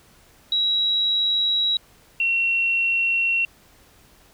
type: tone pair in turn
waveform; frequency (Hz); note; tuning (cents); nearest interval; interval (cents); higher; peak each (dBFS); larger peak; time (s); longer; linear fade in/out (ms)
sine; 3873 / 2727; B7 / F7; -35 / -42; tritone; 607; first; -18; neither; 0.52-1.77 / 2.2-3.45; neither; 2
effects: pink hiss -54 dBFS RMS until 4.33 s